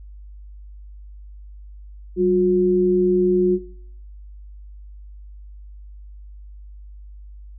sine tone pair together, 191 / 360.6 Hz, G3 / F#4, -45 / -45 cents, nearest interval major seventh, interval 1100 cents, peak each -22 / -15 dBFS, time 2.16-3.59 s, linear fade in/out 50 ms, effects noise-tail reverb RT60 0.6 s tail -18 dB re dry + added 50 Hz sine -37 dBFS peak until 7.58 s

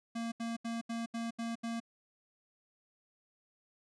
square tone bursts, 230.7 Hz, A#3, 18 cents flat, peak -36 dBFS, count 7, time 0.15-1.802 s, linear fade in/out 10 ms, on 170 ms, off 77 ms, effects resampled to 22050 Hz

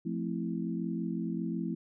sine chord, F major seventh, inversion none, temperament equal, 174.61 / 220 / 261.6 / 329.6 Hz, F3 / A3 / C4 / E4, 0 / 0 / 0 / 0 cents, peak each -35 / -36 / -39 / -38 dBFS, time 0.05-1.75 s, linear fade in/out 10 ms, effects none

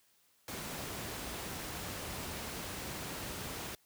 pink noise, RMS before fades -41 dBFS, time 0.48-3.75 s, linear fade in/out 2 ms, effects white hiss -70 dBFS RMS until 3.85 s + high-pass 60 Hz 12 dB/octave

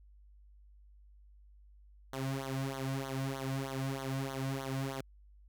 sawtooth tone with flanger, 134.5 Hz, C3, 48 cents sharp, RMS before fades -37 dBFS, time 2.13-5.01 s, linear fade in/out 2 ms, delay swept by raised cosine 0.39 to 2.39 ms, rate 3.2 Hz, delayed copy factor -0.9, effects added 50 Hz sine -56 dBFS peak until 5.48 s

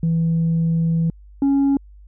sine tone pair in turn, 164.81 / 277.2 Hz, E3 / C#4, 0 / 0 cents, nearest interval major sixth, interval 900 cents, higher second, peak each -14 / -11 dBFS, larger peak second, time 0.03-1.1 / 1.42-1.77 s, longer first, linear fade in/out 2 ms, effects tanh soft clip ceiling -13 dBFS + added 50 Hz sine -41 dBFS peak until 2.07 s

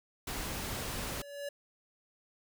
pink noise, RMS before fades -38 dBFS, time 0.27-1.22 s, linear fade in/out 5 ms
square tone with exponential growth, 570 Hz, C#5, 48 cents sharp, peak -36 dBFS, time 0.7-1.49 s, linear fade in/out 5 ms, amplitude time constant 170 ms
effects none

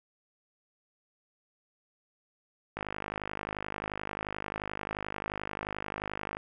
click train, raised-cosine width 0.5 ms, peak -19 dBFS, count 186, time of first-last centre 2.77-6.369 s, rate 51.4 Hz, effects none

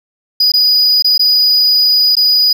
triangle tone with dropouts, 4936 Hz, D#8, 15 cents flat, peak -6 dBFS, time 0.4-2.53 s, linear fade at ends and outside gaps 5 ms, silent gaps 0.519-0.537 / 1.024-1.044 / 1.179-1.193 / 2.154-2.167 s, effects none

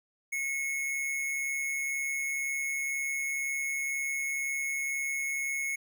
square tone with amplitude modulation, 2185 Hz, C#7, 26 cents flat, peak -29 dBFS, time 0.32-5.76 s, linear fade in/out 10 ms, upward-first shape sine, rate 142 Hz, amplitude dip 40%, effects none

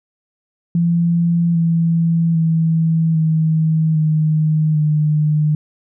sine tone with pitch steps, 170 / 166.21 / 162.51 / 158.89 / 155.35 / 151.89 Hz, F3 / E3 / E3 / D#3 / D#3 / D#3, -46 / +15 / -24 / +37 / -2 / -41 cents, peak -12 dBFS, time 0.75-5.55 s, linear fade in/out 2 ms, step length 800 ms, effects none

